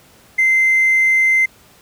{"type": "tone with hard clipping", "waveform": "sine", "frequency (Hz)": 2076, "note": "C7", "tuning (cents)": -14, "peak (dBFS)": -11, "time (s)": [0.38, 1.46], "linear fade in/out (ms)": 10, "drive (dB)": 1, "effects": ["pink hiss -48 dBFS RMS until 1.81 s", "high-pass 60 Hz 12 dB/octave"]}